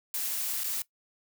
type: noise with dropouts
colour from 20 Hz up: blue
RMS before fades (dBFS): -32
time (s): 0.14-0.82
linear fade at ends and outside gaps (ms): 2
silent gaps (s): 0.636-0.641
effects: noise-tail reverb RT60 0.1 s tail -19 dB re dry